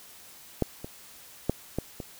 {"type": "clicks", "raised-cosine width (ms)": 2, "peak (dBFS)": [-10, -23, -10, -14, -22], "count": 5, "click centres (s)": [0.623, 0.845, 1.496, 1.786, 2.002], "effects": ["white hiss -50 dBFS RMS until 2.19 s"]}